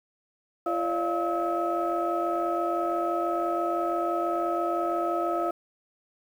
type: tone cluster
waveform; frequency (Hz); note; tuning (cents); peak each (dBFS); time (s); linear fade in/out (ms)
sine; 341.5 / 557 / 603 / 692 / 1288; F4 / C#5 / D5 / F5 / E6; -39 / +8 / +46 / -16 / -41; -29 / -35 / -33 / -28 / -30; 0.66-5.51; 5
effects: tanh soft clip ceiling -17 dBFS + 9-bit